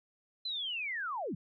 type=linear sweep; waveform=sine; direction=down; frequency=4105 to 129.5 Hz; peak=-34 dBFS; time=0.45-1.35 s; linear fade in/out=5 ms; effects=none